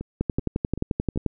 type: two click trains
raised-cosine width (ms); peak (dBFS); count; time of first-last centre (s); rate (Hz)
3; -10 / -19; 13 / 4; 0.21-1.263 / 0.01-1.159; 11.4 / 2.61
effects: none